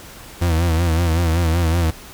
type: tone with vibrato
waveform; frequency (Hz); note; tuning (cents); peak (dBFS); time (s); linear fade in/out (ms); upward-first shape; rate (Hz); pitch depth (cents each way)
40% pulse; 83.5; E2; +23; -14; 0.41-1.91; 10; sine; 5.3; 81
effects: pink hiss -39 dBFS RMS until 2.13 s